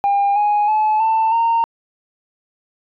sine tone with pitch steps, 803 / 830.8 / 859.6 / 889.4 / 920.3 Hz, G5 / G#5 / A5 / A5 / A#5, +41 / 0 / -41 / +18 / -22 cents, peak -11 dBFS, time 0.04-1.64 s, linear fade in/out 0 ms, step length 320 ms, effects tanh soft clip ceiling -11 dBFS

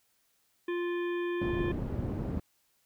harmonic tone, 349.2 Hz, F4, in tune, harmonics 1 / 3 / 5 / 7 / 9 / 10, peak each -30 / -43 / -42 / -47 / -54 / -57 dBFS, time 0.68-1.72 s, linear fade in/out 5 ms
white low-pass noise, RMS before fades -34 dBFS, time 1.41-2.4 s, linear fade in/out 5 ms, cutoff 230 Hz, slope 12 dB/octave
effects white hiss -72 dBFS RMS until 2.85 s

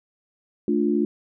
sine chord, D minor, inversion second, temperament just, 220.2 / 293.7 / 352.4 Hz, A3 / D4 / F4, +2 / 0 / +16 cents, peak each -23 dBFS, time 0.68-1.05 s, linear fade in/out 2 ms, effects none

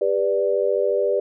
sine chord, G major, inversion none, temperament equal with one note detuned, 399.1 / 493.9 / 587.3 Hz, G4 / B4 / D5, +31 / 0 / 0 cents, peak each -22 dBFS, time 0.01-1.2 s, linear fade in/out 5 ms, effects none

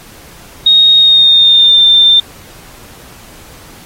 sine tone with pitch glide, 3733 to 3587 Hz, A#7 to A7, +2 to +33 cents, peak -3 dBFS, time 0.66-2.2 s, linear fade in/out 5 ms, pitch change -69 cents, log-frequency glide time 0.97-1.8 s, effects pink hiss -37 dBFS RMS until 3.85 s + AAC 48 kbps

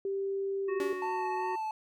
sine tone, 392 Hz, G4, in tune, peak -30 dBFS, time 0.05-0.93 s, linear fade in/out 2 ms
harmonic tone, 370 Hz, F#4, in tune, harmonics 1 / 3 / 5 / 7, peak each -35 / -42 / -44 / -50 dBFS, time 0.68-1.56 s, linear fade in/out 10 ms
sawtooth tone with exponential decay, 287.3 Hz, D4, 38 cents flat, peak -30 dBFS, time 0.8-1.31 s, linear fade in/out 1 ms, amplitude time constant 110 ms
triangle tone with vibrato, 880 Hz, A5, in tune, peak -30 dBFS, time 1.02-1.71 s, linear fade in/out 2 ms, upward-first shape sine, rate 2.6 Hz, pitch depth 25 cents each way
effects none

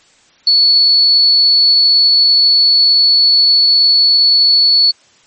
sine tone, 4421 Hz, C#8, 5 cents flat, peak -6 dBFS, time 0.47-4.91 s, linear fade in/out 2 ms, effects white hiss -49 dBFS RMS until 5.26 s + MP3 32 kbps

